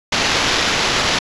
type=noise with sample-and-hold; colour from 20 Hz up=blue; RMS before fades=-17 dBFS; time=0.12-1.19 s; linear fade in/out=5 ms; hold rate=8820 Hz; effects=resampled to 22050 Hz